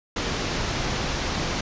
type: low-pass noise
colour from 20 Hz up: pink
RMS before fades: -27 dBFS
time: 0.16-1.61 s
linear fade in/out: 5 ms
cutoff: 6700 Hz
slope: 48 dB/octave
effects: resampled to 16000 Hz